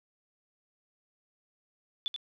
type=tone with echo; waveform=sine; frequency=3479 Hz; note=A7; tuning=20 cents flat; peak=-29 dBFS; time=2.06-2.08 s; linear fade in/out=0 ms; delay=82 ms; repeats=1; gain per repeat=-5 dB; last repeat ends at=2.162 s; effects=none